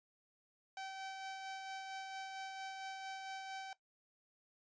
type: tone with tremolo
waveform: sawtooth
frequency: 770 Hz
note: G5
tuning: 31 cents flat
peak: -39 dBFS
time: 0.77-3.73 s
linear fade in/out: 2 ms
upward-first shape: sine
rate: 4.4 Hz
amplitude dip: 30%
effects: noise-tail reverb RT60 0.1 s tail -17 dB re dry + resampled to 16000 Hz